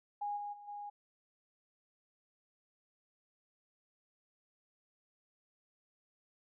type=tone with level steps; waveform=sine; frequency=822 Hz; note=G#5; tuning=18 cents flat; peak=-35 / -39 / -50 / -42 dBFS; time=0.21-0.9 s; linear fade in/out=10 ms; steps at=0.36 / 0.52 / 0.67 s; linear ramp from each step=20 ms; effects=none